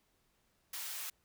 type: high-pass noise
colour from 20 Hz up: white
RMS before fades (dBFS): -42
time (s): 0.73-1.1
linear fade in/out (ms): 5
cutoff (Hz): 960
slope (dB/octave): 12
effects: pink hiss -75 dBFS RMS until 1.24 s